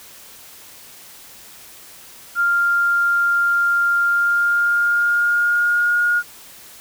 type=tone with pitch glide; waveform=sine; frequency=1396.9 to 1430.4 Hz; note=F6 to F6; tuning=0 to +41 cents; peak=-14 dBFS; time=2.35-6.23 s; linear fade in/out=50 ms; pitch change=+41 cents; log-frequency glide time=4-6.01 s; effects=white hiss -42 dBFS RMS until 6.8 s